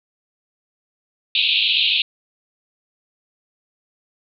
pink band-pass noise, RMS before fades -18 dBFS, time 1.35-2.02 s, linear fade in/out 2 ms, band 2500 to 4100 Hz, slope 96 dB/octave, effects none

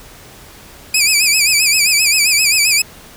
15% pulse tone with vibrato, 2433 Hz, D#7, 39 cents flat, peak -3 dBFS, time 0.94-2.82 s, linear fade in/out 5 ms, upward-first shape sine, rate 7.6 Hz, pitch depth 110 cents each way, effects pink hiss -39 dBFS RMS until 3.16 s

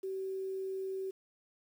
sine tone with quantisation, 382.4 Hz, G4, 43 cents flat, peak -35 dBFS, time 0.03-1.11 s, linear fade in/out 10 ms, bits 10, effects none

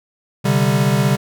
square chord, C suspended second, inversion none, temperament equal, 130.81 / 146.83 / 196 Hz, C3 / D3 / G3, 0 / 0 / 0 cents, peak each -18 / -19 / -19 dBFS, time 0.44-1.17 s, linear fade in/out 20 ms, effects none

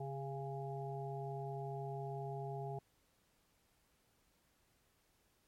harmonic tone with a mistuned harmonic, 137.8 Hz, C#3, 10 cents flat, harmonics 1 / 3 / 5 / 6, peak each -43 / -46 / -48 / -49 dBFS, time 0-2.79 s, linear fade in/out 5 ms, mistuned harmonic 3, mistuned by -24 cents, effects pink hiss -75 dBFS RMS until 5.47 s + MP3 64 kbps

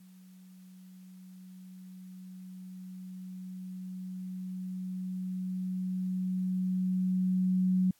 sine tone with level ramp, 185 Hz, F#3, in tune, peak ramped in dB -52 to -23 dBFS, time 0-7.91 s, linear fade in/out 5 ms, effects white hiss -67 dBFS RMS until 7.99 s + AAC 64 kbps

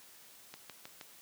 click train, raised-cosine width 0.2 ms, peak -28 dBFS, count 4, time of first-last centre 0.54-1.012 s, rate 6.36 Hz, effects white hiss -57 dBFS RMS until 1.21 s + high-pass 100 Hz 12 dB/octave

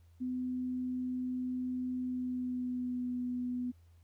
sine tone with pitch glide, 252.8 to 247.7 Hz, B3 to B3, +41 to +5 cents, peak -33 dBFS, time 0.2-3.72 s, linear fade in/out 20 ms, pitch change -36 cents, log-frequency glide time 1.98-3.15 s, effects added 84 Hz sine -58 dBFS peak until 4.03 s + pink hiss -75 dBFS RMS until 4.03 s

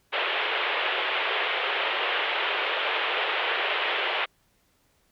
white band-pass noise, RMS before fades -27 dBFS, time 0.12-4.26 s, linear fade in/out 20 ms, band 380 to 3300 Hz, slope 48 dB/octave, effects pink hiss -67 dBFS RMS until 5.11 s

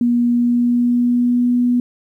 sine tone with pitch glide, 240 to 244.5 Hz, B3 to B3, -49 to -17 cents, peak -12 dBFS, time 0.01-1.8 s, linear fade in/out 2 ms, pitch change +32 cents, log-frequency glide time 0.3-1.54 s, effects 9-bit

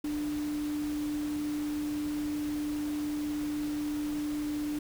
sine tone in noise, 297.3 Hz, D4, 21 cents sharp, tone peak -30 dBFS, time 0.04-4.79 s, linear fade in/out 5 ms, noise pink, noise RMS -45 dBFS, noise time 0.04-4.79 s, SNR +12 dB, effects none

